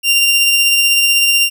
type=tone with tremolo; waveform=sawtooth; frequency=2780 Hz; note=F7; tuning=9 cents flat; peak=-5 dBFS; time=0.03-1.5 s; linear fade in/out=50 ms; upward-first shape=sine; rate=16 Hz; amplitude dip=25%; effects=none